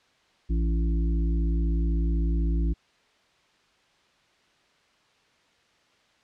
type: harmonic tone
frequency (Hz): 56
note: A1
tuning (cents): +31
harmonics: 1 / 3 / 5 / 6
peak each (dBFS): -22 / -32 / -36 / -38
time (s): 0.49-2.74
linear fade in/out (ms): 20
effects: white hiss -63 dBFS RMS until 6.23 s + low-pass 4000 Hz 12 dB/octave